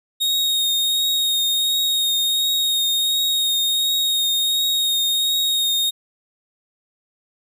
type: tone with vibrato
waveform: 40% pulse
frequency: 3729 Hz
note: A#7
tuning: in tune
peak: -16 dBFS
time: 0.2-5.91 s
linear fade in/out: 20 ms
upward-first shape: triangle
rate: 1.4 Hz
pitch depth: 20 cents each way
effects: none